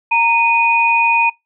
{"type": "tone pair together", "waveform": "sine", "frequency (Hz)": [926.6, 2478], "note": ["A#5", "D#7"], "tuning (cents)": [-11, -8], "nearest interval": "octave + perfect fourth", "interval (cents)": 1703, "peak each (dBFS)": [-14, -13], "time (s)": [0.11, 1.3], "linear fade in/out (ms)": 10, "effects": ["noise-tail reverb RT60 0.2 s tail -25 dB re dry"]}